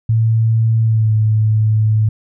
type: tone with pitch glide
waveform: sine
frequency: 112.6 to 108.58 Hz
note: A2 to A2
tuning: +40 to -22 cents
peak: -10 dBFS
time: 0.09-2.09 s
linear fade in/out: 5 ms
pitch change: -62 cents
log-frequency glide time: 0.82-1.13 s
effects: none